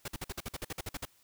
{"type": "noise bursts", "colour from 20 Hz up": "pink", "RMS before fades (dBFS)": -38, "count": 13, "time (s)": [0.05, 1.053], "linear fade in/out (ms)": 5, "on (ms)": 31, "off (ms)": 50, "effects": ["white hiss -66 dBFS RMS until 1.23 s"]}